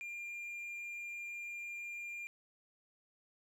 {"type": "tone", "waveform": "triangle", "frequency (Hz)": 2398, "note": "D7", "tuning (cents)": 36, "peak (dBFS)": -40, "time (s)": [0.01, 2.27], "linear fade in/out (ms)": 0, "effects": []}